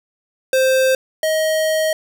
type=tone pair in turn; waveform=square; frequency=523.3 / 630 Hz; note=C5 / D#5; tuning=0 / +21 cents; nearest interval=minor third; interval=321 cents; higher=second; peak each=-13 / -16 dBFS; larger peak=first; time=0.53-0.95 / 1.23-1.93 s; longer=second; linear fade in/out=2 ms; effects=none